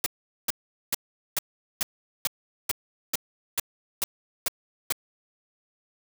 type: noise bursts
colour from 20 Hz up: white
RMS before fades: -25 dBFS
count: 12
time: 0.04-4.924 s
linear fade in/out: 2 ms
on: 22 ms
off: 420 ms
effects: none